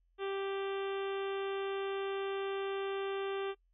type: harmonic tone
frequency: 392 Hz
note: G4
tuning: in tune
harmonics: 1 / 2 / 3 / 4 / 5 / 6 / 7 / 8 / 9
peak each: -35 / -45 / -45 / -49 / -53 / -54 / -51 / -52 / -54 dBFS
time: 0.18-3.55 s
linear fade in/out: 50 ms
effects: noise-tail reverb RT60 0.1 s tail -21 dB re dry + added 43 Hz sine -69 dBFS peak until 3.73 s